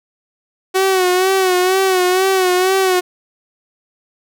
sawtooth tone with vibrato, 372.8 Hz, F#4, 13 cents sharp, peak -8 dBFS, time 0.74-3.01 s, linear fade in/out 20 ms, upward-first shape sine, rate 2.1 Hz, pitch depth 57 cents each way, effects none

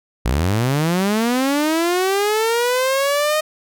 sawtooth linear sweep, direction up, 52.8 to 622.3 Hz, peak -12 dBFS, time 0.25-3.41 s, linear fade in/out 10 ms, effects none

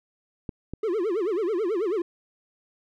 clicks, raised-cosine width 3 ms, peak -19 / -20 dBFS, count 2, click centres 0.492 / 0.736 s
triangle tone with vibrato, 392 Hz, G4, in tune, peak -21 dBFS, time 0.83-2.02 s, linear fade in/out 5 ms, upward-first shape sine, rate 9.2 Hz, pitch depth 260 cents each way
effects none

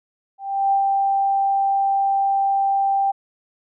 sine tone with ADSR envelope, 787 Hz, G5, 7 cents sharp, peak -14 dBFS, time 0.38-3.12 s, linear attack 340 ms, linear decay 96 ms, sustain -2 dB, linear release 16 ms, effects none

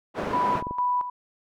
white band-pass noise, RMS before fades -30 dBFS, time 0.14-0.63 s, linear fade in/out 50 ms, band 140 to 850 Hz, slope 12 dB/octave
clicks, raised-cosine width 2 ms, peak -20 dBFS, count 7, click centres 0.234 / 0.273 / 0.31 / 0.554 / 0.625 / 0.669 / 0.71 s
sine tone with tremolo, 987.8 Hz, B5, in tune, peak -21 dBFS, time 0.33-1.1 s, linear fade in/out 5 ms, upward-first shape square, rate 2.2 Hz, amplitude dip 65%
effects none

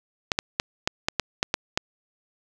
clicks, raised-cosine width 0.2 ms, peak -4 dBFS, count 9, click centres 0.318 / 0.389 / 0.599 / 0.875 / 1.085 / 1.197 / 1.429 / 1.541 / 1.775 s, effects none

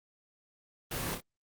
pink noise with echo, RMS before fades -36 dBFS, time 0.91-1.15 s, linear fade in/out 5 ms, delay 28 ms, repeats 2, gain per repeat -5 dB, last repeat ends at 1.206 s, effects Opus 24 kbps

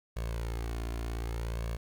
sawtooth tone with flanger, 57 Hz, A#1, 38 cents flat, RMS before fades -35 dBFS, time 0.16-1.77 s, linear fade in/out 10 ms, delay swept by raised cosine 1.8 to 2.9 ms, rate 0.65 Hz, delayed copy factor +0.65, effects 10-bit

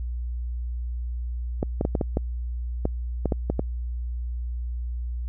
clicks, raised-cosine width 2 ms, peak -10 dBFS, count 11, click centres 1.629 / 1.811 / 1.851 / 1.952 / 2.012 / 2.171 / 2.854 / 3.257 / 3.322 / 3.5 / 3.594 s, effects added 60 Hz sine -27 dBFS peak until 5.28 s

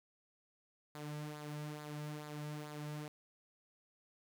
sawtooth tone with flanger, 149.7 Hz, D3, 33 cents sharp, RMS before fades -45 dBFS, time 0.95-3.08 s, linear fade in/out 0 ms, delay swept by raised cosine 0.34 to 2.84 ms, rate 2.3 Hz, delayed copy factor -0.55, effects none

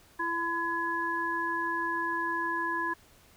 harmonic tone, 336.7 Hz, E4, 37 cents sharp, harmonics 1 / 3 / 5, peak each -37 / -31 / -32 dBFS, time 0.19-2.94 s, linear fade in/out 10 ms, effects pink hiss -59 dBFS RMS until 3.36 s

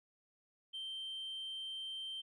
sine tone, 3130 Hz, G7, 3 cents flat, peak -39 dBFS, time 0.73-2.22 s, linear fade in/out 20 ms, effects tanh soft clip ceiling -39 dBFS

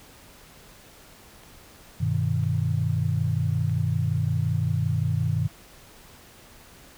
clicks, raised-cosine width 0.3 ms, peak -33 dBFS, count 3, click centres 1.435 / 2.437 / 3.696 s
sine chord, G augmented, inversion none, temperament equal, 98 / 123.47 / 155.56 Hz, G2 / B2 / D#3, 0 / 0 / 0 cents, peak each -26 dBFS, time 2-5.48 s, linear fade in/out 10 ms
effects pink hiss -50 dBFS RMS until 6.97 s

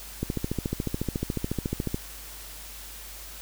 click train, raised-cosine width 3 ms, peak -14 dBFS, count 25, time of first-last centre 0.23-1.944 s, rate 14 Hz, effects added 50 Hz sine -45 dBFS peak until 3.41 s + white hiss -43 dBFS RMS until 3.41 s

